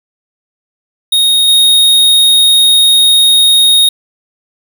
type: tone with level steps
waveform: square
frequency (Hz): 3729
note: A#7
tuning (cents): 0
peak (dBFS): -7 / -5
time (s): 1.12-3.89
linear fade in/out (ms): 5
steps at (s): 1.48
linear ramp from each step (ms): 2
effects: 7-bit